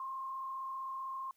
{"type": "tone with frequency modulation", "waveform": "sine", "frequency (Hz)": 1063, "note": "C6", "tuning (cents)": 27, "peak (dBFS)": -38, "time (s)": [0, 1.31], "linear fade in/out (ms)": 2, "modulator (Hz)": 35.5, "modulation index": 0.55, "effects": ["white hiss -75 dBFS RMS until 1.36 s"]}